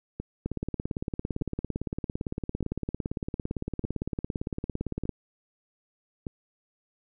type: two click trains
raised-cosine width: 3 ms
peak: -17 / -20 dBFS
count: 83 / 6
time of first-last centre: 0.46-5.093 / 0.2-6.268 s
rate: 17.7 / 0.824 Hz
effects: none